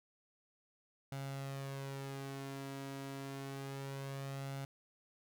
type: tone with flanger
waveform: sawtooth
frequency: 137 Hz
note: C#3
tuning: 20 cents flat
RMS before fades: -44 dBFS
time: 1.12-4.65 s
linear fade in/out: 2 ms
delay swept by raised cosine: 1.4 to 3.1 ms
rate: 0.28 Hz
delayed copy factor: +0.5
effects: none